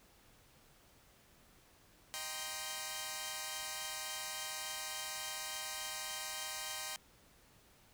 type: chord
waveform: 5% pulse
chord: C minor seventh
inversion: first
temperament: equal with one note detuned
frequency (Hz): 622.3 / 784 / 949.2 / 1046.5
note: Eb5 / G5 / Bb5 / C6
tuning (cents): 0 / 0 / +31 / 0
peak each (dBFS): -36 / -33 / -35 / -34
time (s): 2.14-6.96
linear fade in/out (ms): 0
effects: pink hiss -65 dBFS RMS until 7.93 s